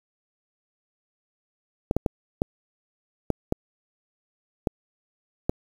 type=clicks; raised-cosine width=2 ms; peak=-8 dBFS; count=8; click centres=1.911 / 1.966 / 2.062 / 2.419 / 3.303 / 3.524 / 4.672 / 5.495 s; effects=7-bit